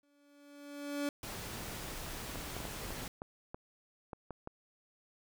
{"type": "tone with exponential growth", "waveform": "30% pulse", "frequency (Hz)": 287.3, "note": "D4", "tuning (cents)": -38, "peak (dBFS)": -29, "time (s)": [0.03, 1.09], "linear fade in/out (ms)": 2, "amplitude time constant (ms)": 230}
{"type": "noise", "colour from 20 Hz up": "pink", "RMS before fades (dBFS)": -43, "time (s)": [1.23, 3.08], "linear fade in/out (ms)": 2}
{"type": "clicks", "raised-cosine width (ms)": 1, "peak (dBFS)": -28, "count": 10, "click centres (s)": [2.357, 2.566, 2.603, 2.653, 2.906, 3.219, 3.545, 4.132, 4.307, 4.474]}
{"effects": []}